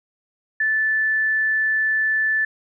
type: tone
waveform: sine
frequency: 1752 Hz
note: A6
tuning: 8 cents flat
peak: -17 dBFS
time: 0.6-2.45 s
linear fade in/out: 5 ms
effects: none